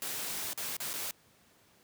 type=noise with dropouts; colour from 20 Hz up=white; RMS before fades=-37 dBFS; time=0.02-1.11 s; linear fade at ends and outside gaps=0 ms; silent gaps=0.532-0.576 / 0.767-0.803 / 0.931-0.938 s; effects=pink hiss -64 dBFS RMS until 1.83 s + high-pass 100 Hz 12 dB/octave